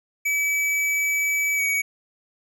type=tone with pitch glide; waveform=square; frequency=2292 to 2257 Hz; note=D7 to C#7; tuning=-43 to +31 cents; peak=-21 dBFS; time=0.25-1.82 s; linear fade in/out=10 ms; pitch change=-26 cents; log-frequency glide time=1.56-1.61 s; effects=none